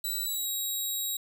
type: tone with pitch glide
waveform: 5% pulse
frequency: 3951 to 3825 Hz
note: B7 to A#7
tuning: 0 to +44 cents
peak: -23 dBFS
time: 0.04-1.17 s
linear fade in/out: 5 ms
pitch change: -56 cents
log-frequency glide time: 0.25-0.47 s
effects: none